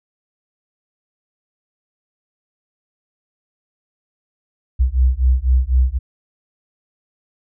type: beating tone pair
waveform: sine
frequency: 61.74 / 65.74 Hz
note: B1 / C2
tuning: 0 / +9 cents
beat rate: 4 Hz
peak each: -15 dBFS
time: 4.79-5.99 s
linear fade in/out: 20 ms
effects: none